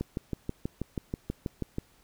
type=click train; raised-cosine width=3 ms; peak=-18 dBFS; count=12; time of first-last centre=0.01-1.784 s; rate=6.2 Hz; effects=pink hiss -63 dBFS RMS until 2.03 s

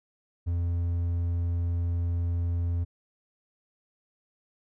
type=tone; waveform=triangle; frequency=86 Hz; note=F2; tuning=26 cents flat; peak=-23 dBFS; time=0.46-2.85 s; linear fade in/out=20 ms; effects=none

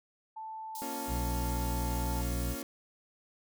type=tone; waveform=sine; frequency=880 Hz; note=A5; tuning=in tune; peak=-39 dBFS; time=0.36-2.22 s; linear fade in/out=10 ms
type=high-pass noise; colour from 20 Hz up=white; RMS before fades=-44 dBFS; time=0.75-2.62 s; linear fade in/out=2 ms; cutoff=4200 Hz; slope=24 dB/octave
type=chord; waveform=30% pulse; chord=Bb minor; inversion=none; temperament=equal; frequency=233.1 / 277.2 / 349.2 Hz; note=Bb3 / Db4 / F4; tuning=0 / 0 / 0 cents; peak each=-41 / -38 / -43 dBFS; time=0.82-2.63 s; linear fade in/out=0 ms
type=harmonic tone; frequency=60 Hz; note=B1; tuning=49 cents flat; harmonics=1 / 2 / 3; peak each=-32 / -38 / -42 dBFS; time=1.07-2.56 s; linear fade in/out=50 ms
effects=none

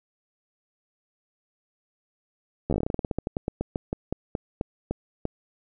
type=slowing click train; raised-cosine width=2 ms; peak=-13 dBFS; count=26; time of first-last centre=2.7-5.254 s; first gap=12 ms; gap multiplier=1.15; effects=none

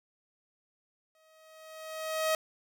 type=tone with exponential growth; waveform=sawtooth; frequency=633 Hz; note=D#5; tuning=30 cents sharp; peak=-21 dBFS; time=1.15-2.35 s; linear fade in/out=1 ms; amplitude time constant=260 ms; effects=none

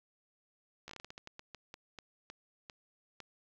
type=slowing click train; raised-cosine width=0.2 ms; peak=-29 dBFS; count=17; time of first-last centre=0.88-3.203 s; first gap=14 ms; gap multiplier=1.27; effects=low-pass 7000 Hz 12 dB/octave + 10-bit

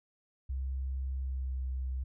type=tone with pitch glide; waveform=sine; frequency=66 to 64.64 Hz; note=C2 to C2; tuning=+16 to -20 cents; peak=-32 dBFS; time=0.49-2.04 s; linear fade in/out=10 ms; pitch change=-36 cents; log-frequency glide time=1.15-1.64 s; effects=none

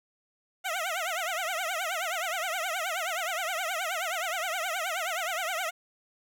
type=tone with vibrato; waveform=15% pulse; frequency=696 Hz; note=F5; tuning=6 cents flat; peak=-23 dBFS; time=0.64-5.71 s; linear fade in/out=20 ms; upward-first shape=triangle; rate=9.5 Hz; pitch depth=220 cents each way; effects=none

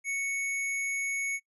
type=tone; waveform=square; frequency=2217 Hz; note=C#7; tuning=in tune; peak=-30 dBFS; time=0.04-1.4 s; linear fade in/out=50 ms; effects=noise-tail reverb RT60 0.1 s tail -24 dB re dry + resampled to 32000 Hz

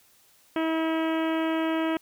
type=harmonic tone; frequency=322.2 Hz; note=E4; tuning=39 cents flat; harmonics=1 / 2 / 3 / 4 / 5 / 6 / 7 / 8 / 9 / 10; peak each=-25 / -31 / -35 / -37 / -39 / -41 / -42 / -43 / -44 / -45 dBFS; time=0.56-1.97 s; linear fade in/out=2 ms; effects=white hiss -60 dBFS RMS until 2.01 s

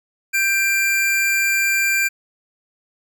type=tone pair together; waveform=square; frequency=1573.7 / 2375 Hz; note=G6 / D7; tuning=+6 / +19 cents; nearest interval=perfect fifth; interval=713 cents; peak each=-22 / -18 dBFS; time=0.33-2.09 s; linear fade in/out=20 ms; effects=none

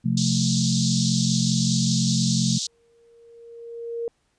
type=chord; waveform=sine; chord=F major; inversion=second; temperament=equal with one note detuned; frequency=129.98 / 174.61 / 220 Hz; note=C3 / F3 / A3; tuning=-11 / 0 / 0 cents; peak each=-24 dBFS; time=0.04-2.59 s; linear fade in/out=20 ms
type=band-pass noise; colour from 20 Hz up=pink; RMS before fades=-28 dBFS; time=0.17-2.67 s; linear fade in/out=5 ms; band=3700 to 7400 Hz; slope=48 dB/octave
type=tone with exponential growth; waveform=sine; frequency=466.2 Hz; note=A#4; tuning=in tune; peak=-24 dBFS; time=2.65-4.08 s; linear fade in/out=1 ms; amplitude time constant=310 ms
effects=pink hiss -69 dBFS RMS until 4.38 s + resampled to 22050 Hz

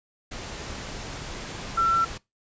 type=tone in noise; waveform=sine; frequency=1347 Hz; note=E6; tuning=37 cents sharp; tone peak=-19 dBFS; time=1.77-2.05 s; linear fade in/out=10 ms; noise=pink; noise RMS=-36 dBFS; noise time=0.31-2.18 s; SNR=+14 dB; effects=noise-tail reverb RT60 0.2 s tail -21 dB re dry + resampled to 16000 Hz

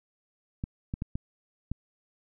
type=clicks; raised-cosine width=5 ms; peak=-19 dBFS; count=5; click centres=0.639 / 0.939 / 1.021 / 1.155 / 1.716 s; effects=none

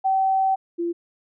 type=tone pair in turn; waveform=sine; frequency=768 / 342.1 Hz; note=G5 / F4; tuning=-36 / -36 cents; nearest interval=octave + major second; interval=1400 cents; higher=first; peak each=-17 / -22 dBFS; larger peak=first; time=0.04-0.56 / 0.78-0.93 s; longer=first; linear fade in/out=20 ms; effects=none

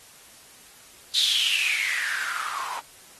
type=noise with band-pass filter sweep; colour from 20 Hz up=blue; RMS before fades=-26 dBFS; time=1.14-2.81 s; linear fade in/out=20 ms; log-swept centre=3900 to 910 Hz; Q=9.8; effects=white hiss -50 dBFS RMS until 3.19 s + AAC 32 kbps

